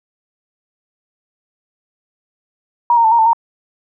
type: tone with pitch steps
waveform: sine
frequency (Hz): 952 / 926 / 884 / 935 / 888 / 926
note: A#5 / A#5 / A5 / A#5 / A5 / A#5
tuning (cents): +36 / -12 / +8 / +5 / +16 / -12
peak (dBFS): -8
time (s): 2.9-3.332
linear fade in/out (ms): 2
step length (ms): 72
effects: none